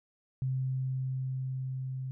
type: tone with level ramp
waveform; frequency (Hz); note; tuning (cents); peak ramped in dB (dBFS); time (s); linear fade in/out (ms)
sine; 130.81; C3; 0; -28 to -34; 0.42-2.11; 0
effects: none